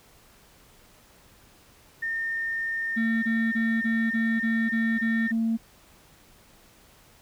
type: tone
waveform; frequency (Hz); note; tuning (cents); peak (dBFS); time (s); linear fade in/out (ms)
sine; 1819; A#6; -43; -26; 2.02-5.32; 10
type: tone bursts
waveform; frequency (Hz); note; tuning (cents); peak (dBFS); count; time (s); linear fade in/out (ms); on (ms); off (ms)
sine; 226.4; A3; +50; -21; 9; 2.96-5.574; 20; 270; 23
effects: tanh soft clip ceiling -18 dBFS + pink hiss -56 dBFS RMS until 7.21 s